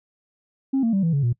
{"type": "tone with pitch steps", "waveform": "sine", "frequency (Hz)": [268.9, 228.7, 194.59, 165.53, 140.81, 119.78], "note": ["C4", "A#3", "G3", "E3", "C#3", "A#2"], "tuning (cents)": [47, -33, -12, 8, 27, 47], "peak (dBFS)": -16, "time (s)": [0.73, 1.33], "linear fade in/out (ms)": 10, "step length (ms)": 100, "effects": ["noise-tail reverb RT60 0.1 s tail -24 dB re dry", "tanh soft clip ceiling -15 dBFS"]}